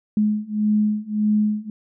sine beating tone pair, 210.6 / 212.3 Hz, G#3 / G#3, +24 / +38 cents, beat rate 1.7 Hz, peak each -21 / -20 dBFS, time 0.17-1.7 s, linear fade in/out 2 ms, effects none

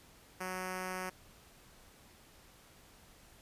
5% pulse tone with notch filter, 185 Hz, F#3, in tune, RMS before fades -40 dBFS, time 0.4-1.1 s, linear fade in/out 10 ms, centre 3900 Hz, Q 1.6, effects pink hiss -60 dBFS RMS until 3.41 s + resampled to 32000 Hz

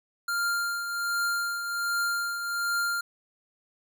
square tone with tremolo, 1396.9 Hz, F6, in tune, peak -25 dBFS, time 0.28-3.01 s, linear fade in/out 5 ms, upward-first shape triangle, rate 1.3 Hz, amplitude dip 55%, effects none

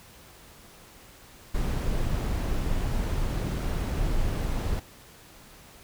brown noise, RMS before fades -27 dBFS, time 1.54-4.8 s, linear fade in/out 10 ms, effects pink hiss -51 dBFS RMS until 5.83 s

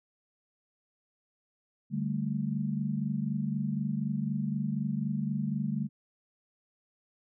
sine chord, D suspended fourth, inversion none, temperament equal, 146.83 / 196 / 220 Hz, D3 / G3 / A3, 0 / 0 / 0 cents, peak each -33 dBFS, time 1.9-5.89 s, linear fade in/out 50 ms, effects none

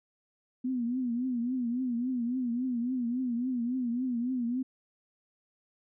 sine tone with vibrato, 246.1 Hz, B3, 6 cents flat, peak -28 dBFS, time 0.64-4.63 s, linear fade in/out 10 ms, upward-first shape triangle, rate 3.6 Hz, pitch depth 120 cents each way, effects none

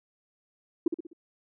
sine tone with echo, 334 Hz, E4, 23 cents sharp, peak -18 dBFS, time 0.86-0.88 s, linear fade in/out 5 ms, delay 63 ms, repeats 4, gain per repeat -7 dB, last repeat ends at 1.132 s, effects tanh soft clip ceiling -15 dBFS

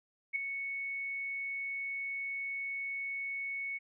sine tone with ADSR envelope, 2215 Hz, C#7, 2 cents flat, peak -27 dBFS, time 0.33-3.79 s, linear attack 28 ms, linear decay 5 ms, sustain -8 dB, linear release 25 ms, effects none

